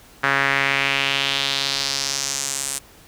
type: tone with band-pass filter sweep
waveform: sawtooth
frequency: 137.9 Hz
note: C#3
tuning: 9 cents flat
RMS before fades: -22 dBFS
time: 0.23-2.79 s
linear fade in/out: 10 ms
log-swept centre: 1600 to 8800 Hz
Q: 2.5
effects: pink hiss -48 dBFS RMS until 3.07 s